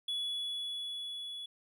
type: tone with level ramp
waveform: triangle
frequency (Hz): 3400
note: G#7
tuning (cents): +40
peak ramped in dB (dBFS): -31 to -39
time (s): 0.08-1.46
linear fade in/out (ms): 5
effects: none